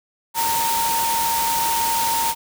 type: tone in noise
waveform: sine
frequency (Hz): 920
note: A#5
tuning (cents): -23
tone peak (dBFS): -20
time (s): 0.34-2.35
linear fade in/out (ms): 50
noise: white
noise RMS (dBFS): -24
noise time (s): 0.34-2.35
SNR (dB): +1
effects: none